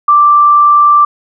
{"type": "tone", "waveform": "sine", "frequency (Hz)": 1175, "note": "D6", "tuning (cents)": 1, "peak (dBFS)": -3, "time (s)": [0.08, 1.05], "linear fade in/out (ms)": 5, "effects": []}